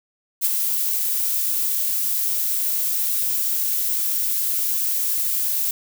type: noise with ADSR envelope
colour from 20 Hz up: violet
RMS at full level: -17 dBFS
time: 0.41-5.71 s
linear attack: 40 ms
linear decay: 27 ms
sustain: -5 dB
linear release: 4 ms
effects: none